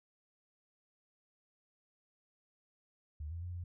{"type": "tone with pitch steps", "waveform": "sine", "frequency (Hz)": [75.4, 84.6, 88.6, 87.7], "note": ["D2", "E2", "F2", "F2"], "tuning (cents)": [46, 45, 25, 8], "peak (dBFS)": -39, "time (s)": [3.2, 3.64], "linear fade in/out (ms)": 5, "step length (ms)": 110, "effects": []}